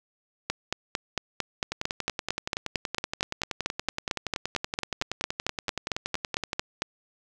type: two click trains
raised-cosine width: 0.2 ms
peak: -9 / -12 dBFS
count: 29 / 52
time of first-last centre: 0.5-6.821 / 1.72-6.531 s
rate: 4.43 / 10.6 Hz
effects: none